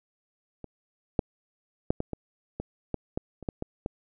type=clicks; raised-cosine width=2 ms; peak=-26 / -9 / -9 / -16 / -19 / -19 / -15 / -15 / -28 / -16 / -18 / -17 dBFS; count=12; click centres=0.643 / 1.192 / 1.905 / 2.004 / 2.133 / 2.6 / 2.943 / 3.175 / 3.427 / 3.488 / 3.624 / 3.861 s; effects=none